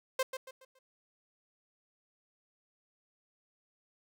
sawtooth tone with echo, 523.3 Hz, C5, in tune, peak -24 dBFS, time 0.19-0.23 s, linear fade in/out 5 ms, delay 140 ms, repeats 4, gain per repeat -9 dB, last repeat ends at 0.79 s, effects none

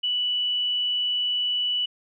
sine tone, 2960 Hz, F#7, in tune, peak -22 dBFS, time 0.03-1.86 s, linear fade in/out 10 ms, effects none

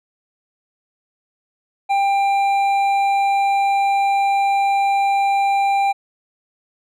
sine tone with hard clipping, 793 Hz, G5, 20 cents sharp, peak -16 dBFS, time 1.89-5.93 s, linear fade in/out 20 ms, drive 7 dB, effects none

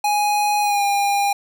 square tone with pitch glide, 830.6 to 806 Hz, G#5 to G5, 0 to +48 cents, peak -17 dBFS, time 0.04-1.33 s, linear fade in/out 5 ms, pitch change -52 cents, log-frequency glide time 0.61-0.84 s, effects none

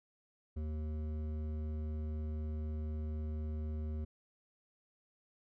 triangle tone with hard clipping, 77 Hz, D#2, 17 cents flat, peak -38 dBFS, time 0.56-4.05 s, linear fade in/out 10 ms, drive 15 dB, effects none

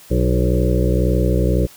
harmonic tone with a mistuned harmonic, 61.9 Hz, B1, 5 cents sharp, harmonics 1 / 2 / 3 / 5 / 6 / 7 / 8 / 9, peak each -17 / -20 / -22 / -24 / -25 / -25 / -26 / -27 dBFS, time 0.1-1.67 s, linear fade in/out 20 ms, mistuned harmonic 8, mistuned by +33 cents, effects white hiss -44 dBFS RMS until 1.76 s

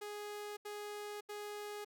sawtooth tone bursts, 415.3 Hz, G#4, in tune, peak -39 dBFS, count 3, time 0.01-1.848 s, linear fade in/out 10 ms, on 560 ms, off 79 ms, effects none

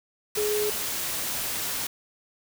sine tone in noise, 420.1 Hz, G#4, 20 cents sharp, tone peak -24 dBFS, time 0.37-0.7 s, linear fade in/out 5 ms, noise white, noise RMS -30 dBFS, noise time 0.35-1.87 s, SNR +3 dB, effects none

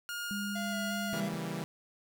sawtooth tone with tremolo, 1421 Hz, F6, 30 cents sharp, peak -32 dBFS, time 0.09-1.2 s, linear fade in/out 0 ms, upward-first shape triangle, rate 1.6 Hz, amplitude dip 25%
sine tone, 202.8 Hz, G#3, 41 cents flat, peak -35 dBFS, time 0.31-1.34 s, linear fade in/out 0 ms
square tone with vibrato, 678 Hz, E5, 49 cents sharp, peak -40 dBFS, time 0.55-1.29 s, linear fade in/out 10 ms, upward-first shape square, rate 2.8 Hz, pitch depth 20 cents each way
sawtooth chord, C# diminished seventh, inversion none, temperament equal, 138.59 / 164.81 / 196 / 233.1 Hz, C#3 / E3 / G3 / Bb3, 0 / 0 / 0 / 0 cents, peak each -40 / -34 / -36 / -40 dBFS, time 1.13-1.64 s, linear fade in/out 0 ms
effects none

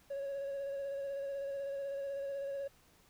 triangle tone with vibrato, 554.4 Hz, C#5, in tune, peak -34 dBFS, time 0.1-2.68 s, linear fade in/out 10 ms, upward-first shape square, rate 16 Hz, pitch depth 18 cents each way, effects tanh soft clip ceiling -31 dBFS + pink hiss -66 dBFS RMS until 3.09 s

